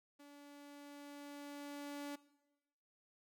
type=tone with level ramp; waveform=sawtooth; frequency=287.4 Hz; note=D4; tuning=37 cents flat; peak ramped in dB=-53 to -39 dBFS; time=0.19-2.16 s; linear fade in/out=10 ms; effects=noise-tail reverb RT60 1.0 s tail -19 dB re dry